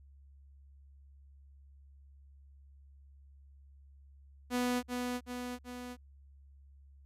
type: tone with echo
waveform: sawtooth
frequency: 246.9 Hz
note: B3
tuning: in tune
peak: -26 dBFS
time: 4.5-4.83 s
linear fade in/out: 50 ms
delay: 380 ms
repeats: 3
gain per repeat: -4 dB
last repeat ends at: 5.97 s
effects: added 69 Hz sine -55 dBFS peak until 7.05 s + resampled to 32000 Hz